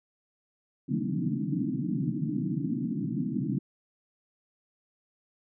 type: band-pass noise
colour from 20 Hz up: pink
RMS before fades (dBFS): -30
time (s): 0.88-3.59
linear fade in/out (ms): 10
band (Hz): 130 to 320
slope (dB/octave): 96
effects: none